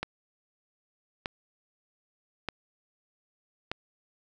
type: click train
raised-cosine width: 0.3 ms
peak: -15 dBFS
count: 4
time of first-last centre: 0.03-3.716 s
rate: 0.814 Hz
effects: none